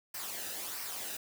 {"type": "noise with flanger", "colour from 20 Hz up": "white", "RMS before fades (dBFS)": -40, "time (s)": [0.14, 1.17], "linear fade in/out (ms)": 5, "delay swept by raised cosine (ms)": [0.28, 0.93], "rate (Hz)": 1.5, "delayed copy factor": -0.55, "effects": []}